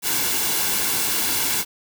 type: noise with comb filter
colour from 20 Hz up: white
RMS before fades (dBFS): -22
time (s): 0.02-1.65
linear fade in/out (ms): 50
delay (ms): 1.6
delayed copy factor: -0.5
effects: none